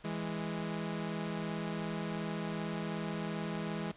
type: tone pair together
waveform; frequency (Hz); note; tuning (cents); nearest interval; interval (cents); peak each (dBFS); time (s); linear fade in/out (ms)
sawtooth; 164.4 / 207.1; E3 / G#3; -4 / -5; major third; 399; -34 / -34; 0.04-3.92; 10
effects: pink hiss -59 dBFS RMS until 3.96 s + resampled to 8000 Hz